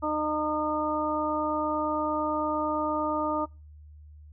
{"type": "harmonic tone", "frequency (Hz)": 304.8, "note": "D#4", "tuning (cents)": -36, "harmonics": [1, 2, 3, 4], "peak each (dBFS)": [-31, -31, -31, -31], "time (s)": [0.02, 3.46], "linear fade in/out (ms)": 20, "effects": ["noise-tail reverb RT60 0.3 s tail -24 dB re dry", "added 75 Hz sine -46 dBFS peak until 4.32 s"]}